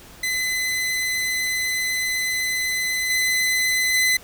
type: tone with level steps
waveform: sawtooth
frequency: 2023 Hz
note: B6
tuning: 41 cents sharp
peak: -18 / -15 / -13 dBFS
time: 0.23-4.17 s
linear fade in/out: 5 ms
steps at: 3.1 / 3.94 s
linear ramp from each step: 2 ms
effects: pink hiss -45 dBFS RMS until 4.23 s